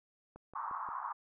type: click train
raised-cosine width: 1 ms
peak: -37 dBFS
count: 4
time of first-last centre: 0.36-0.888 s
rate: 5.68 Hz
type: band-pass noise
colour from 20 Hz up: white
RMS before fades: -40 dBFS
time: 0.55-1.13 s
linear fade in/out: 10 ms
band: 910 to 1200 Hz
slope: 48 dB/octave
effects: none